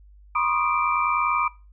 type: tone cluster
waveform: sine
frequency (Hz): 970 / 1059 / 1120 / 1230 / 2347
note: B5 / C6 / C#6 / D#6 / D7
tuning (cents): -31 / +21 / +18 / -20 / -2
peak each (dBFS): -27 / -27 / -32 / -23 / -29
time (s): 0.35-1.48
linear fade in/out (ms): 5
effects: noise-tail reverb RT60 0.3 s tail -20 dB re dry + added 50 Hz sine -47 dBFS peak until 1.72 s